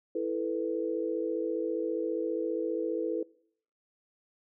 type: chord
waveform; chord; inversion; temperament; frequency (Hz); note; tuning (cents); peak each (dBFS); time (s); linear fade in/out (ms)
sine; E suspended fourth; none; just; 329.6 / 439.5 / 494.4; E4 / A4 / B4; 0 / -2 / +2; -33; 0.15-3.23; 5
effects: noise-tail reverb RT60 0.6 s tail -22 dB re dry